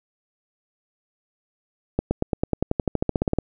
accelerating click train, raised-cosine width 2 ms, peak -7 dBFS, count 18, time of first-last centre 1.99-3.387 s, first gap 120 ms, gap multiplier 0.95, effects none

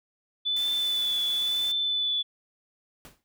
sine tone with vibrato, 3487 Hz, A7, 16 cents flat, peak -24 dBFS, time 0.45-2.23 s, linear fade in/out 20 ms, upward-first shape triangle, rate 0.96 Hz, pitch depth 25 cents each way
white noise, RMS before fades -42 dBFS, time 0.56-1.72 s, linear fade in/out 5 ms
pink noise with exponential decay, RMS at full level -44 dBFS, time 3.05-3.24 s, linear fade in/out 0 ms, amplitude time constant 41 ms
effects none

